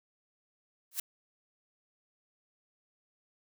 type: noise with exponential growth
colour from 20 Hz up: blue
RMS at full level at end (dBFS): -27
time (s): 0.91-1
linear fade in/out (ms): 5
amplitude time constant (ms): 18
effects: none